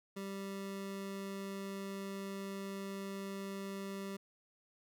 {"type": "tone", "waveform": "25% pulse", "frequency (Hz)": 196, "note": "G3", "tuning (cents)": 0, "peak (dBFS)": -37, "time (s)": [0.16, 4.17], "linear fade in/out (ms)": 10, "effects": []}